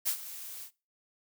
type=noise with ADSR envelope; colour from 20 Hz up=blue; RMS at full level=-28 dBFS; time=0.05-0.71 s; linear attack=25 ms; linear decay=90 ms; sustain=-15 dB; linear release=84 ms; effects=noise-tail reverb RT60 0.3 s tail -21 dB re dry